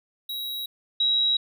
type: tone pair in turn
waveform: square / sine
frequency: 3856 / 3856 Hz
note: B7 / B7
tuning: -42 / -42 cents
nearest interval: unison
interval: 0 cents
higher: neither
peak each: -30 / -19 dBFS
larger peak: second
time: 0.29-0.66 / 1-1.37 s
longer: neither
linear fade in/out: 5 ms
effects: none